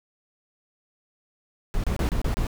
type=noise bursts; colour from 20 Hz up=brown; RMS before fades=-24 dBFS; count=6; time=1.74-2.468 s; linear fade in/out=0 ms; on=98 ms; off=28 ms; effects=none